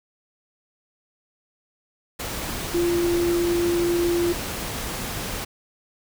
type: tone in noise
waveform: sine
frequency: 345.3 Hz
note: F4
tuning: 20 cents flat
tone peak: -19 dBFS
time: 2.74-4.33 s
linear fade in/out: 10 ms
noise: pink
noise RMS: -30 dBFS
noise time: 2.19-5.45 s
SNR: +8 dB
effects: none